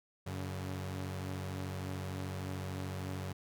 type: tone pair together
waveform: sawtooth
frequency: 93.4 / 141.77 Hz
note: F#2 / C#3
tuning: +17 / +39 cents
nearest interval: perfect fifth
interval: 722 cents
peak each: -35 / -39 dBFS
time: 0.26-3.33 s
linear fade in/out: 10 ms
effects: none